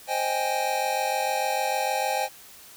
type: chord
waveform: square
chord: Ab major seventh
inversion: first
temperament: equal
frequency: 523.3 / 622.3 / 784 / 830.6 Hz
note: C5 / Eb5 / G5 / Ab5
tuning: 0 / 0 / 0 / 0 cents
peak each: -32 / -33 / -29 / -29 dBFS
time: 0.07-2.29 s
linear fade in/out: 50 ms
effects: white hiss -48 dBFS RMS until 2.76 s